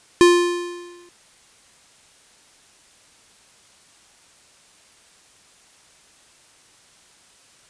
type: tone with exponential decay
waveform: square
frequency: 350 Hz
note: F4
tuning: 4 cents sharp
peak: -8 dBFS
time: 0.21-1.09 s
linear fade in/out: 0 ms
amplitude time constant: 190 ms
effects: white hiss -53 dBFS RMS until 7.69 s + resampled to 22050 Hz